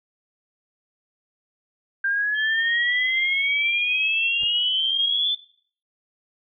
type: exponential sweep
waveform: sine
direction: up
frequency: 1585 to 3520 Hz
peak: -20 dBFS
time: 2.04-5.35 s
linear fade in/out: 5 ms
type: tone with pitch glide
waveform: sine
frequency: 3205 to 3253 Hz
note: G7 to G#7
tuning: +38 to -37 cents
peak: -27 dBFS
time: 2.34-5.35 s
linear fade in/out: 50 ms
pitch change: +25 cents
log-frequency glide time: 2.57-2.78 s
type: noise with exponential growth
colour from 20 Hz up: brown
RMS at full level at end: -35 dBFS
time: 4.35-4.44 s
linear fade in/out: 2 ms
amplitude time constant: 18 ms
effects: noise-tail reverb RT60 0.5 s tail -17 dB re dry